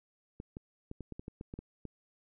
clicks, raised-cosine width 3 ms, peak -29 dBFS, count 11, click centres 0.401 / 0.569 / 0.914 / 1.007 / 1.123 / 1.195 / 1.281 / 1.411 / 1.539 / 1.59 / 1.853 s, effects none

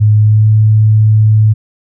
sine tone with pitch glide, 106.3 to 108.1 Hz, G#2 to A2, +41 to -30 cents, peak -4 dBFS, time 0-1.54 s, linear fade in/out 20 ms, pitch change +29 cents, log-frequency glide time 0.17-0.48 s, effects none

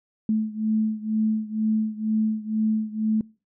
sine beating tone pair, 216.8 / 218.9 Hz, A3 / A3, -25 / -9 cents, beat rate 2.1 Hz, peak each -23 / -26 dBFS, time 0.29-3.21 s, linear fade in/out 2 ms, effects noise-tail reverb RT60 0.4 s tail -26 dB re dry

